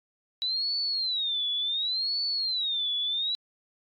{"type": "tone with vibrato", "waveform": "sine", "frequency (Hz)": 3908, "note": "B7", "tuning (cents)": -19, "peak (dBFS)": -26, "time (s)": [0.42, 3.35], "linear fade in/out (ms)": 0, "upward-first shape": "sine", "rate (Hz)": 0.69, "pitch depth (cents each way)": 230, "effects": ["AAC 48 kbps"]}